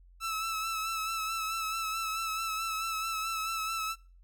sawtooth tone with vibrato, 1313 Hz, E6, 7 cents flat, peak -28 dBFS, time 0.2-3.96 s, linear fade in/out 50 ms, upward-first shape sine, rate 4.6 Hz, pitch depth 32 cents each way, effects noise-tail reverb RT60 0.4 s tail -25 dB re dry + added 44 Hz sine -54 dBFS peak until 4.23 s

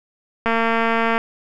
click train, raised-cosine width 0.5 ms, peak -5 dBFS, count 165, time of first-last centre 0.46-1.179 s, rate 228 Hz, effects none

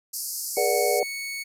white band-pass noise, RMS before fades -32 dBFS, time 0.13-1 s, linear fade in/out 10 ms, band 4600 to 14000 Hz, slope 96 dB/octave
sawtooth tone, 2217 Hz, C#7, in tune, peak -27 dBFS, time 0.56-1.44 s, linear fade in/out 20 ms
sine chord, G# half-diminished seventh, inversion none, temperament equal with one note detuned, 415.3 / 482.3 / 587.3 / 740 Hz, G#4 / B4 / D5 / F#5, 0 / -41 / 0 / 0 cents, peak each -26 / -25 / -26 / -27 dBFS, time 0.57-1.03 s, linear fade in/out 2 ms
effects none

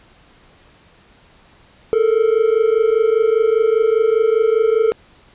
triangle tone pair together, 432.6 / 457.6 Hz, A4 / A#4, -29 / -32 cents, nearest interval minor second, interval 97 cents, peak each -13 dBFS, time 1.93-4.92 s, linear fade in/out 0 ms, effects pink hiss -50 dBFS RMS until 5.34 s + resampled to 8000 Hz

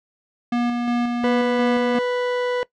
square tone with tremolo, 240 Hz, B3, 49 cents flat, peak -19 dBFS, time 0.52-1.99 s, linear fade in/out 5 ms, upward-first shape square, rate 2.8 Hz, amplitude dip 30%
40% pulse tone, 493.9 Hz, B4, in tune, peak -19 dBFS, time 1.24-2.63 s, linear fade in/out 0 ms
effects noise-tail reverb RT60 0.1 s tail -20 dB re dry + low-pass 3000 Hz 12 dB/octave

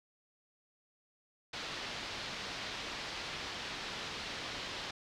white low-pass noise, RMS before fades -42 dBFS, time 1.53-4.91 s, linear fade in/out 5 ms, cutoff 4600 Hz, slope 24 dB/octave, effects none

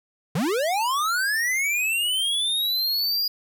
square linear sweep, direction up, 132.5 to 4885 Hz, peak -22 dBFS, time 0.35-3.28 s, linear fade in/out 5 ms, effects none

